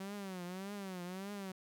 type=tone with vibrato; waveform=sawtooth; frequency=189.8 Hz; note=F#3; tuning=44 cents sharp; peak=-38 dBFS; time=0-1.52 s; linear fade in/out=5 ms; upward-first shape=triangle; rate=1.7 Hz; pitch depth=150 cents each way; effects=none